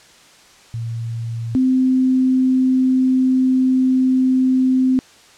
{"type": "tone pair in turn", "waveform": "sine", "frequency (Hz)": [115.2, 258.6], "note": ["A#2", "C4"], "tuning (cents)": [-20, -20], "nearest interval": "octave + major second", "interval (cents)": 1400, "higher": "second", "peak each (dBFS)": [-22, -12], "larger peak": "second", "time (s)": [[0.74, 1.55], [1.55, 4.99]], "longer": "second", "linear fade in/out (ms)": 0, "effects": ["white hiss -47 dBFS RMS until 5.37 s", "low-pass 7000 Hz 12 dB/octave"]}